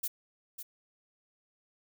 violet noise with echo, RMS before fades -33 dBFS, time 0.03-0.08 s, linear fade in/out 10 ms, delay 550 ms, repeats 1, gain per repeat -9 dB, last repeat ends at 0.63 s, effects none

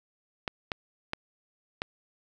clicks, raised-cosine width 0.3 ms, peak -14 dBFS, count 4, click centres 0.478 / 0.718 / 1.134 / 1.819 s, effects none

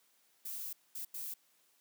violet noise bursts at uneven times, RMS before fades -42 dBFS, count 3, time 0.45-0.73 / 0.95-1.05 / 1.14-1.34 s, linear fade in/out 5 ms, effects white hiss -71 dBFS RMS until 1.8 s + high-pass 200 Hz 12 dB/octave

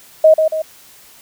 sine tone with echo, 630 Hz, D#5, 21 cents sharp, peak -4 dBFS, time 0.24-0.34 s, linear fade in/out 5 ms, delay 140 ms, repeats 2, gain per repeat -6 dB, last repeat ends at 0.62 s, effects white hiss -44 dBFS RMS until 1.21 s

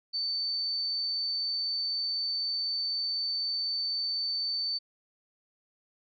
sine tone, 4542 Hz, C#8, 41 cents sharp, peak -28 dBFS, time 0.13-4.79 s, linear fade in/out 20 ms, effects MP3 48 kbps

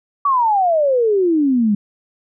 sine exponential sweep, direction down, 1157 to 199.4 Hz, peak -12 dBFS, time 0.25-1.75 s, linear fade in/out 5 ms, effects none

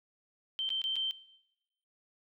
sine tone with dropouts, 3119 Hz, G7, 9 cents flat, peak -31 dBFS, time 0.59-1.11 s, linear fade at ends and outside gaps 0 ms, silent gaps 0.691-0.703 / 0.817-0.84 / 0.957-0.964 s, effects noise-tail reverb RT60 1.0 s tail -21 dB re dry

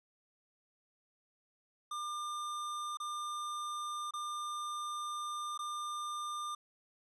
square tone with dropouts, 1200 Hz, D6, 37 cents sharp, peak -38 dBFS, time 1.91-6.55 s, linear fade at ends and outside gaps 5 ms, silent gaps 2.972-3 / 4.109-4.136 / 5.577-5.59 s, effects resampled to 24000 Hz

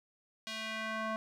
square tone with band-pass filter sweep, 220 Hz, A3, in tune, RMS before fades -38 dBFS, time 0.47-1.16 s, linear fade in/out 0 ms, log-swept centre 3700 to 1000 Hz, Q 1.3, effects none

